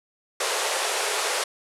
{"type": "band-pass noise", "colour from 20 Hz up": "pink", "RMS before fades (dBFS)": -26, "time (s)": [0.4, 1.44], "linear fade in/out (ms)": 5, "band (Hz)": [410, 11000], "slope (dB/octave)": 48, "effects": []}